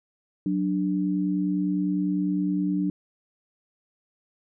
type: tone pair together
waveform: sine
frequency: 185 / 294.8 Hz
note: F#3 / D4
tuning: 0 / +7 cents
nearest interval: minor sixth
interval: 807 cents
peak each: -25 dBFS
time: 0.46-2.9 s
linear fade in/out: 2 ms
effects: none